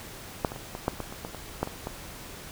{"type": "clicks", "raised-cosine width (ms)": 1, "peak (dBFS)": [-9, -22, -25, -20, -10, -18, -25, -20, -24, -11, -21, -18], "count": 12, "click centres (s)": [0.448, 0.519, 0.561, 0.751, 0.881, 1.003, 1.125, 1.249, 1.347, 1.63, 1.674, 1.871], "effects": ["pink hiss -43 dBFS RMS until 2.51 s"]}